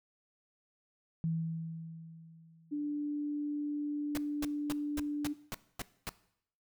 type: tone with exponential decay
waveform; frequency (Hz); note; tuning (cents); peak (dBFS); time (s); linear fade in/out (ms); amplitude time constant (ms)
sine; 163.3; E3; -16; -29; 1.24-3.08; 0; 400
type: tone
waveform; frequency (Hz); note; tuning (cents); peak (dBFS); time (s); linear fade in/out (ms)
sine; 293.7; D4; 0; -32; 2.71-5.34; 20
type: noise bursts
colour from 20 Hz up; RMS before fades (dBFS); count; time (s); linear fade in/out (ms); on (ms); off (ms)
pink; -38; 8; 4.15-6.092; 0; 24; 250
effects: noise-tail reverb RT60 0.7 s tail -19 dB re dry